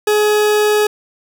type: tone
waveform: 40% pulse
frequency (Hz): 421.3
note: G#4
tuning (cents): +25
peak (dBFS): -10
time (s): 0.07-0.87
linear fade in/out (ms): 5
effects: none